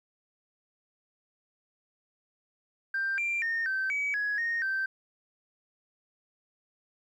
sine tone with pitch steps, 1575 / 2370 / 1832 / 1548 / 2276 / 1673 / 1855 / 1557 Hz, G6 / D7 / A#6 / G6 / C#7 / G#6 / A#6 / G6, +8 / +15 / -31 / -22 / +45 / +12 / -9 / -12 cents, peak -26 dBFS, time 2.94-4.86 s, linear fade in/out 5 ms, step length 240 ms, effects tanh soft clip ceiling -24 dBFS + 11-bit

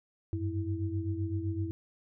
sine tone cluster, 93.7 / 101.5 / 327.5 Hz, F#2 / G#2 / E4, +22 / -39 / -11 cents, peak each -33 / -36 / -36 dBFS, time 0.33-1.71 s, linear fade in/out 0 ms, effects none

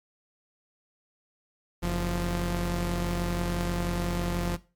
sawtooth tone pair together, 46.11 / 174.1 Hz, F#1 / F3, -5 / -5 cents, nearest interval octave + major seventh, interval 2300 cents, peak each -25 / -25 dBFS, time 1.82-4.57 s, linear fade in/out 20 ms, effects noise-tail reverb RT60 0.3 s tail -17 dB re dry + MP3 96 kbps

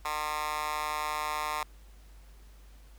10% pulse tone with high-pass filter, 151.6 Hz, D#3, 45 cents flat, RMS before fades -33 dBFS, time 0.05-1.63 s, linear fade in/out 2 ms, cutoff 1100 Hz, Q 2.8, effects added 50 Hz sine -50 dBFS peak until 2.98 s + pink hiss -62 dBFS RMS until 2.98 s

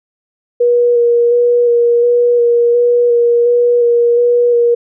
sine tone with vibrato, 478.1 Hz, A#4, 44 cents sharp, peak -7 dBFS, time 0.6-4.75 s, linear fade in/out 10 ms, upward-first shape square, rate 1.4 Hz, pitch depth 14 cents each way, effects none

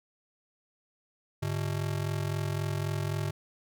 square ring-modulated tone, 124.9 Hz, B2, 20 cents sharp, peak -27 dBFS, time 1.42-3.31 s, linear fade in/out 10 ms, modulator 21.9 Hz, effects none

